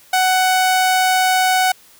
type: tone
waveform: sawtooth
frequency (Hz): 745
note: F#5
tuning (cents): +12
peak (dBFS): -9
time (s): 0.13-1.72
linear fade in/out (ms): 5
effects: white hiss -48 dBFS RMS until 1.99 s